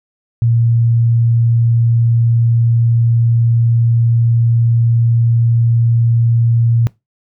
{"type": "tone", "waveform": "sine", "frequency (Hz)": 116.54, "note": "A#2", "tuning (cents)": 0, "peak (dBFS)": -9, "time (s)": [0.42, 6.87], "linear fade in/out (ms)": 0, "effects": ["noise-tail reverb RT60 0.2 s tail -21 dB re dry"]}